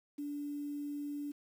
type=tone with quantisation; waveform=sine; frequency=290 Hz; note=D4; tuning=22 cents flat; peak=-37 dBFS; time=0.18-1.32 s; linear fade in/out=10 ms; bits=10; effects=none